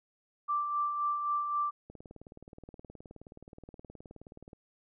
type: tone with tremolo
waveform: sine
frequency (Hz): 1174.7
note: D6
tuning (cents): 0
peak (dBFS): -27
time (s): 0.48-1.71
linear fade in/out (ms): 20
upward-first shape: sine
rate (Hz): 3.8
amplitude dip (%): 45
type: click train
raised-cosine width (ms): 2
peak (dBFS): -35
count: 51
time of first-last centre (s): 1.9-4.532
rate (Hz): 19
effects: none